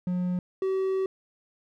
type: tone pair in turn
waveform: triangle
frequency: 180 / 381.4 Hz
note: F#3 / G4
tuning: -47 / -47 cents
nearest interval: octave + minor second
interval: 1300 cents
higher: second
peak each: -23 / -22 dBFS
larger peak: second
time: 0.07-0.39 / 0.62-1.06 s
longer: second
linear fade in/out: 2 ms
effects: none